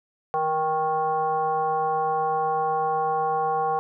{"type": "tone with frequency modulation", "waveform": "sine", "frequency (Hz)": 784, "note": "G5", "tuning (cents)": 0, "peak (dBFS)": -21, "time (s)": [0.34, 3.79], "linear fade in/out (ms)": 0, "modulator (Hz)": 312, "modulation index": 0.96, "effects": []}